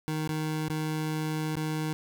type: tone with dropouts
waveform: 25% pulse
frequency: 155.56 Hz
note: D#3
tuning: in tune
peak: -25 dBFS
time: 0.08-1.93 s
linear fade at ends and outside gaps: 0 ms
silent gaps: 0.275-0.292 / 0.684-0.699 / 1.554-1.567 s
effects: none